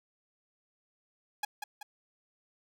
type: tone with echo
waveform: sawtooth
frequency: 830.6 Hz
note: G#5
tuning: in tune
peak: -26 dBFS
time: 1.43-1.45 s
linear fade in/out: 5 ms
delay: 190 ms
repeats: 2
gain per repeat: -6 dB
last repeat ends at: 1.83 s
effects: none